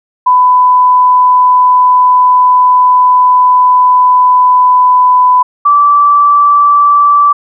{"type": "tone pair in turn", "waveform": "sine", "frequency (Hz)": [1000, 1161.2], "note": ["B5", "D6"], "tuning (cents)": [21, -20], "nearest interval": "minor third", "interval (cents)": 259, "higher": "second", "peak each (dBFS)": -3, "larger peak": "neither", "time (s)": [[0.26, 5.43], [5.65, 7.33]], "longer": "first", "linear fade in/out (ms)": 10, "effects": []}